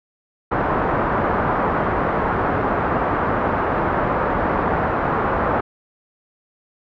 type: low-pass noise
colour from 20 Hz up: white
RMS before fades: -20 dBFS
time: 0.51-5.61 s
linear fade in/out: 10 ms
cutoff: 1300 Hz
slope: 24 dB/octave
effects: none